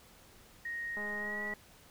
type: tone with pitch glide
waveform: sine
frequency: 1869 to 1941.6 Hz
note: A#6 to B6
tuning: +4 to -30 cents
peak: -36 dBFS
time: 0.65-1.54 s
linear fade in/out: 5 ms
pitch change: +66 cents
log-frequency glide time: 1.18-1.43 s
type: click train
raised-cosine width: 1 ms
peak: -32 dBFS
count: 119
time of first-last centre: 0.97-1.537 s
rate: 208 Hz
effects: pink hiss -59 dBFS RMS until 1.9 s